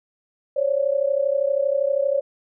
sine tone pair together, 541 / 573.6 Hz, C#5 / D5, -42 / -41 cents, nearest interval minor second, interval 101 cents, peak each -21 dBFS, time 0.56-2.21 s, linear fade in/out 10 ms, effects none

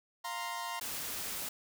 sawtooth chord, F suspended fourth, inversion none, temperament equal, 698.5 / 932.3 / 1046.5 Hz, F5 / Bb5 / C6, 0 / 0 / 0 cents, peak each -40 / -36 / -37 dBFS, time 0.24-0.8 s, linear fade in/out 10 ms
white noise, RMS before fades -39 dBFS, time 0.81-1.49 s, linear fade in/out 5 ms
effects none

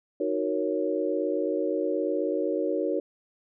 sine chord, D# minor seventh, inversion none, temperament equal, 311.1 / 370 / 466.2 / 554.4 Hz, D#4 / F#4 / A#4 / C#5, 0 / 0 / 0 / 0 cents, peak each -30 dBFS, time 0.2-3 s, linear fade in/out 5 ms, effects none

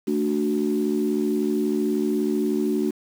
sine chord, D major, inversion second, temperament equal with one note detuned, 221 / 293.7 / 370 Hz, A3 / D4 / F#4, +8 / 0 / 0 cents, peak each -24 dBFS, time 0.07-2.91 s, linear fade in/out 10 ms, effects tanh soft clip ceiling -12 dBFS + 7-bit

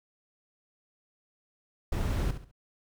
brown noise with echo, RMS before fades -29 dBFS, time 1.92-2.31 s, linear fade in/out 5 ms, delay 68 ms, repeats 3, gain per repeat -10 dB, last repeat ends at 2.514 s, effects none

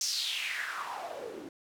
white noise with band-pass filter sweep, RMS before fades -36 dBFS, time 0.01-1.49 s, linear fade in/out 2 ms, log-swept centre 6000 to 290 Hz, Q 4.8, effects none

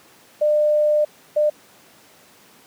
sine tone bursts at uneven times, 600 Hz, D5, 37 cents sharp, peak -14 dBFS, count 2, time 0.41-1.05 / 1.36-1.5 s, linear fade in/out 10 ms, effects pink hiss -50 dBFS RMS until 2.66 s + high-pass 200 Hz 12 dB/octave

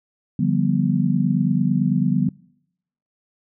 sine chord, G dominant seventh, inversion second, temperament just, 147 / 176.4 / 196 / 245 Hz, D3 / F3 / G3 / B3, +2 / +18 / 0 / -14 cents, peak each -22 dBFS, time 0.39-2.29 s, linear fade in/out 5 ms, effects noise-tail reverb RT60 0.8 s tail -25 dB re dry

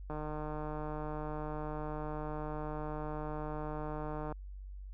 click train, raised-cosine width 1 ms, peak -27 dBFS, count 643, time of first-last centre 0.1-4.324 s, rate 152 Hz, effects added 48 Hz sine -43 dBFS peak until 4.93 s

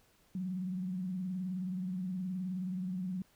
sine tone with vibrato, 184.2 Hz, F#3, 7 cents flat, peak -34 dBFS, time 0.35-3.22 s, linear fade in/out 2 ms, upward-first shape sine, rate 19 Hz, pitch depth 74 cents each way, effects pink hiss -68 dBFS RMS until 3.35 s

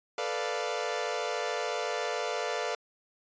sawtooth chord, B half-diminished seventh, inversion third, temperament equal, 440 / 493.9 / 587.3 / 698.5 Hz, A4 / B4 / D5 / F5, 0 / 0 / 0 / 0 cents, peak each -32 dBFS, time 0.18-2.75 s, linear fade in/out 2 ms, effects resampled to 16000 Hz

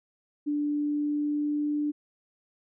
sine tone with pitch glide, 293.6 to 295.8 Hz, D4 to D4, 0 to +13 cents, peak -25 dBFS, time 0.46-1.92 s, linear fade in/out 20 ms, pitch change +13 cents, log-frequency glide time 0.6-1.78 s, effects none

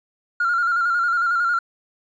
triangle tone with vibrato, 1396.9 Hz, F6, in tune, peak -14 dBFS, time 0.4-1.59 s, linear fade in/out 5 ms, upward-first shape square, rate 11 Hz, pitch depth 41 cents each way, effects tanh soft clip ceiling -14 dBFS + resampled to 16000 Hz

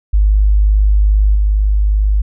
sine tone with level steps, 51.2 Hz, G#1, 24 cents flat, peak -7 / -9 dBFS, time 0.13-2.22 s, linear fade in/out 10 ms, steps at 1.35 s, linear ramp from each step 2 ms, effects none

